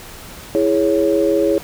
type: chord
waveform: sine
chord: C# minor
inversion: first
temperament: equal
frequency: 329.6 / 415.3 / 554.4 Hz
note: E4 / G#4 / C#5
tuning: 0 / 0 / 0 cents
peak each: -17 dBFS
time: 0.55-1.58 s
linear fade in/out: 0 ms
effects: pink hiss -36 dBFS RMS until 1.63 s